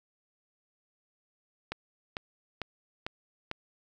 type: click train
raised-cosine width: 0.3 ms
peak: -18 dBFS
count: 5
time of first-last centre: 1.72-3.514 s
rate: 2.23 Hz
effects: none